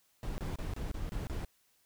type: noise bursts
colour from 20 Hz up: brown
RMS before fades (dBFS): -37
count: 7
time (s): 0.23-1.448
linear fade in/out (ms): 0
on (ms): 150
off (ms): 28
effects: white hiss -71 dBFS RMS until 1.85 s